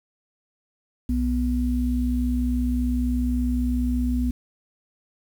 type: tone pair together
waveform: sine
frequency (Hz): 61.73 / 246.9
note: B1 / B3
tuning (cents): 0 / 0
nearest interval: 2 octaves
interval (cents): 2400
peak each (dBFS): -23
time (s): 1.09-4.31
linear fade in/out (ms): 5
effects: 8-bit